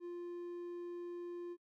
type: tone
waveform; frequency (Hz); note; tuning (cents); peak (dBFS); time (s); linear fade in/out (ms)
triangle; 349.2; F4; 0; -40; 0-1.57; 50
effects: noise-tail reverb RT60 0.1 s tail -26 dB re dry